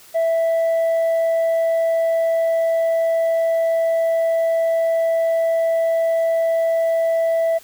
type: tone with tanh clipping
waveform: sine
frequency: 659.3 Hz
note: E5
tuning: in tune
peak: -16 dBFS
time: 0.14-7.59 s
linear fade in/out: 20 ms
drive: 2 dB
effects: white hiss -46 dBFS RMS until 7.63 s